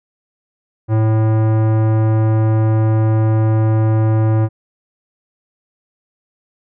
sine tone with tanh clipping, 110 Hz, A2, in tune, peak -13 dBFS, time 0.88-4.49 s, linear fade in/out 50 ms, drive 18 dB, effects none

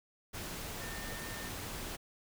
sine tone in noise, 1811 Hz, A6, 49 cents sharp, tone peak -47 dBFS, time 0.8-1.5 s, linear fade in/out 20 ms, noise pink, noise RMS -42 dBFS, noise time 0.33-1.97 s, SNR -8 dB, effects none

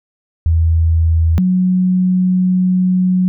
sine tone pair in turn, 81.8 / 183.63 Hz, E2 / F#3, -13 / -13 cents, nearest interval octave + major second, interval 1400 cents, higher second, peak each -9 / -10 dBFS, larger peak first, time 0.46-1.38 / 1.38-3.28 s, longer second, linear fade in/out 0 ms, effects none

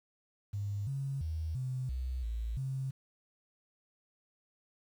sine tone with pitch steps, 101.4 / 137 / 79.7 / 128.8 / 63.7 / 56.2 / 133.2 Hz, G#2 / C#3 / D#2 / C3 / C2 / A1 / C3, -41 / -20 / +42 / -27 / -46 / +37 / +31 cents, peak -33 dBFS, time 0.53-2.91 s, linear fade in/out 10 ms, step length 340 ms, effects 10-bit

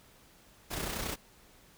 pink noise with amplitude modulation, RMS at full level -34 dBFS, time 0.7-1.16 s, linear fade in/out 20 ms, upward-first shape sine, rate 30.9 Hz, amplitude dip 50%, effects pink hiss -60 dBFS RMS until 1.77 s

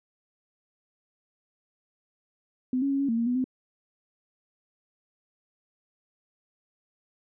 sine tone with pitch steps, 254.6 / 277.2 / 275 / 278.2 / 228.7 / 232.5 / 246.6 / 257.4 Hz, C4 / C#4 / C#4 / C#4 / A#3 / A#3 / B3 / C4, -47 / 0 / -14 / +6 / -33 / -4 / -2 / -28 cents, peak -23 dBFS, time 2.73-3.442 s, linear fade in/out 2 ms, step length 89 ms, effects none

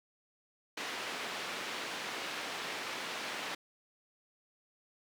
white band-pass noise, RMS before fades -40 dBFS, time 0.77-3.55 s, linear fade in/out 5 ms, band 240 to 3100 Hz, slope 12 dB/octave, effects none

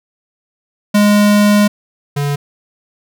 square tone pair in turn, 206.8 / 143.45 Hz, G#3 / D3, -7 / -40 cents, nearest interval tritone, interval 633 cents, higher first, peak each -8 / -15 dBFS, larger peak first, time 0.94-1.68 / 2.16-2.36 s, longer first, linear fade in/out 10 ms, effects none

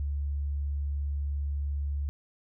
sine tone, 71.4 Hz, D2, 48 cents flat, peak -28 dBFS, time 0-2.09 s, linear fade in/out 0 ms, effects none

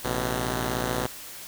5% pulse tone pair together, 56.22 / 126.2 Hz, A1 / B2, +38 / +38 cents, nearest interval octave + major second, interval 1400 cents, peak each -18 / -17 dBFS, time 0.04-1.07 s, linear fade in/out 10 ms, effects white hiss -41 dBFS RMS until 1.47 s

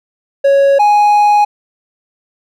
triangle tone pair in turn, 554.4 / 830.7 Hz, C#5 / G#5, 0 / 0 cents, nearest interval perfect fifth, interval 700 cents, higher second, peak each -4 dBFS, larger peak neither, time 0.44-0.79 / 0.79-1.45 s, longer second, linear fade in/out 10 ms, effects none

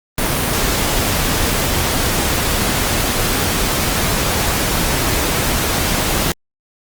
pink noise, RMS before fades -17 dBFS, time 0.18-6.32 s, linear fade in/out 2 ms, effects Opus 32 kbps

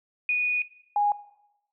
sine tone pair in turn, 2468 / 823.6 Hz, D#7 / G#5, -15 / -15 cents, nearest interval octave + perfect fifth, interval 1900 cents, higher first, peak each -21 / -20 dBFS, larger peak second, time 0.29-0.62 / 0.96-1.12 s, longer first, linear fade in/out 2 ms, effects noise-tail reverb RT60 0.9 s tail -18 dB re dry

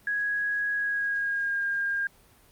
sine tone with pitch glide, 1661.2 to 1611.1 Hz, G#6 to G6, 0 to +47 cents, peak -25 dBFS, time 0.07-2.07 s, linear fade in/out 2 ms, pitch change -53 cents, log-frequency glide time 0.75-1.65 s, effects pink hiss -58 dBFS RMS until 2.51 s + Opus 32 kbps

